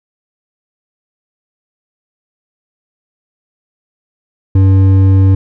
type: tone with hard clipping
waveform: triangle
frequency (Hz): 96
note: G2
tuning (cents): -36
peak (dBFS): -6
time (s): 4.55-5.35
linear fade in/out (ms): 5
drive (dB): 11
effects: none